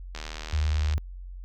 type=click train; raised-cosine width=0.2 ms; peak=-19 dBFS; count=62; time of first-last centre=0.15-0.937 s; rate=77.5 Hz
type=tone; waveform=sine; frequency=75.2 Hz; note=D2; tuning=42 cents sharp; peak=-22 dBFS; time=0.53-0.98 s; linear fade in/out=0 ms
effects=added 45 Hz sine -37 dBFS peak until 1.44 s